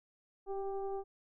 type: tone with frequency modulation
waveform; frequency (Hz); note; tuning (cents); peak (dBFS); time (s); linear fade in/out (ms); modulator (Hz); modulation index
sine; 390.3; G4; -8; -35; 0.46-1.04; 50; 396; 0.93
effects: none